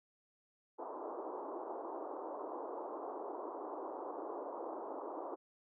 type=band-pass noise; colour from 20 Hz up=pink; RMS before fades=-44 dBFS; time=0.78-5.36 s; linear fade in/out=20 ms; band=310 to 1100 Hz; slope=48 dB/octave; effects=none